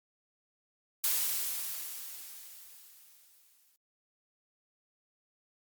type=noise with exponential decay; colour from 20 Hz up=blue; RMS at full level=-28 dBFS; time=1.04-3.76 s; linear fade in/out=0 ms; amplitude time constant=590 ms; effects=Opus 48 kbps